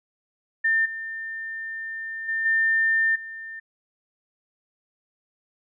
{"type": "tone with level steps", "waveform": "sine", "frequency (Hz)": 1800, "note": "A6", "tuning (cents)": 39, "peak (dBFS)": [-18, -30, -23, -18, -34], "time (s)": [0.64, 3.6], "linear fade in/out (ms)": 10, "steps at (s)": [0.85, 2.28, 2.45, 3.15], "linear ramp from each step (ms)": 10, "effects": []}